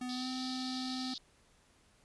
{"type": "tone with pitch glide", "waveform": "square", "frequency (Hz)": [250.5, 257.2], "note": ["B3", "C4"], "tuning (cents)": [25, -30], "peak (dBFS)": -38, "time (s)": [0.01, 1.14], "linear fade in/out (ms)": 5, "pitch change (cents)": 45, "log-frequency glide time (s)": [0.12, 0.28]}
{"type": "band-pass noise", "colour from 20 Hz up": "pink", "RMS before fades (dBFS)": -44, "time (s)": [0.09, 1.18], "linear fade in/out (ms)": 2, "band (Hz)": [3700, 5000], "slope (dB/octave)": 48}
{"effects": ["pink hiss -67 dBFS RMS until 2.04 s", "resampled to 24000 Hz"]}